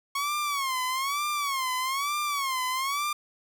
sawtooth tone with vibrato, 1100 Hz, C#6, 14 cents flat, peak -23 dBFS, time 0.15-3.13 s, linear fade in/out 5 ms, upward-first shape sine, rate 1.1 Hz, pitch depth 140 cents each way, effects none

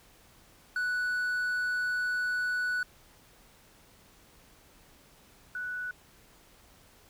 triangle / sine tone pair in turn, 1480 / 1480 Hz, F#6 / F#6, 0 / 0 cents, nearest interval unison, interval 0 cents, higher neither, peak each -26 / -33 dBFS, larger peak first, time 0.76-2.83 / 5.55-5.91 s, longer first, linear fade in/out 2 ms, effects pink hiss -59 dBFS RMS until 7.09 s

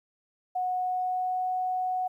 sine tone with pitch glide, 733 to 738.5 Hz, F#5 to F#5, -16 to -3 cents, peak -26 dBFS, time 0.55-2.08 s, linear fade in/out 10 ms, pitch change +13 cents, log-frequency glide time 0.75-1.48 s, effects 11-bit

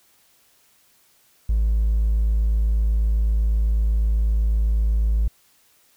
triangle tone with hard clipping, 54 Hz, A1, 32 cents flat, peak -16 dBFS, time 1.49-5.28 s, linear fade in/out 5 ms, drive 2 dB, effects white hiss -59 dBFS RMS until 5.96 s

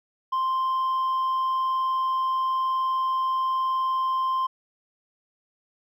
triangle tone with hard clipping, 1046.5 Hz, C6, in tune, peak -21 dBFS, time 0.32-4.47 s, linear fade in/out 10 ms, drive 1 dB, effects none

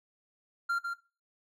triangle tone with echo, 1386 Hz, F6, 14 cents flat, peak -25 dBFS, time 0.69-0.79 s, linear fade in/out 10 ms, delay 150 ms, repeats 1, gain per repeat -5 dB, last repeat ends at 0.94 s, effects noise-tail reverb RT60 0.3 s tail -17 dB re dry

